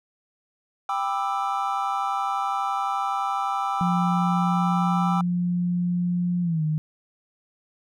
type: chord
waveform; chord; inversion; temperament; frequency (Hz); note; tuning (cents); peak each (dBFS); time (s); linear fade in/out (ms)
triangle; E minor seventh; first; just; 791.1 / 988.9 / 1186.7 / 1318.5; G5 / B5 / D6 / E6; +16 / +2 / +18 / 0; -25 / -30 / -28 / -27; 0.89-5.21; 2
type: tone with pitch glide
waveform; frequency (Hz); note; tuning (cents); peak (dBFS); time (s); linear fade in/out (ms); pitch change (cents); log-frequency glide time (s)
sine; 176.5 to 154.54; F3 to D#3; +19 to -11; -21; 3.81-6.78; 0; -230; 6.42-6.63
effects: none